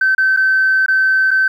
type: tone with dropouts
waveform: sine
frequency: 1540 Hz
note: G6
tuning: 31 cents flat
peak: -9 dBFS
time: 0.01-1.48 s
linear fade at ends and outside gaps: 5 ms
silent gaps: 0.15-0.18 / 0.365-0.371 / 0.862-0.882 / 1.308-1.312 s
effects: tanh soft clip ceiling -6 dBFS + 8-bit